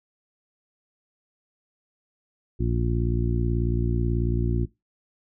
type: harmonic tone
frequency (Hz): 58.3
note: A#1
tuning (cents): +1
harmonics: 1 / 2 / 3 / 4 / 5 / 6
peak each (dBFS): -25 / -26 / -33 / -32 / -35 / -31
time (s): 2.59-4.66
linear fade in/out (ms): 20
effects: noise-tail reverb RT60 0.2 s tail -19 dB re dry